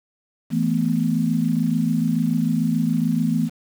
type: chord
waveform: sine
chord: E suspended fourth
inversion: none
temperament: equal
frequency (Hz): 164.81 / 220 / 246.9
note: E3 / A3 / B3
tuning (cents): 0 / 0 / 0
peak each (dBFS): -22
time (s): 0.5-3.5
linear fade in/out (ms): 50
effects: 7-bit